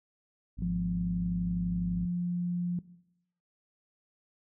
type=harmonic tone; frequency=52 Hz; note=G#1; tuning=3 cents sharp; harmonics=1 / 2 / 3 / 4 / 5; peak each=-36 / -42 / -46 / -48 / -50 dBFS; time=0.57-2.07 s; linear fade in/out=20 ms
type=tone; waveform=sine; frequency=175.8 Hz; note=F3; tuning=12 cents sharp; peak=-28 dBFS; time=0.62-2.79 s; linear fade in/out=2 ms
effects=noise-tail reverb RT60 0.8 s tail -18 dB re dry